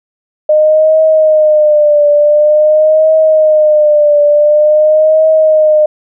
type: tone with vibrato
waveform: sine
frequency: 609 Hz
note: D#5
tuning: 37 cents flat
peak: -4 dBFS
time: 0.49-5.86 s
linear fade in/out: 5 ms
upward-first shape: triangle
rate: 0.47 Hz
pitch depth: 69 cents each way
effects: none